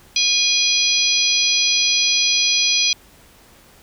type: harmonic tone with a mistuned harmonic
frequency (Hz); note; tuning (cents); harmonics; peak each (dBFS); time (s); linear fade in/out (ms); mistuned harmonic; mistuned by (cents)
820; G#5; -22; 3 / 4 / 5 / 6 / 7; -21 / -21 / -21 / -21 / -21; 0.16-2.93; 2; 7; +54
effects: pink hiss -49 dBFS RMS until 3.82 s